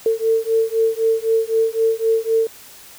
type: beating tone pair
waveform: sine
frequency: 447.3 / 451.2 Hz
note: A4 / A4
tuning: +28 / +44 cents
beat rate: 3.9 Hz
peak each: -18 dBFS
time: 0.06-2.47 s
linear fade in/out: 2 ms
effects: white hiss -42 dBFS RMS until 2.98 s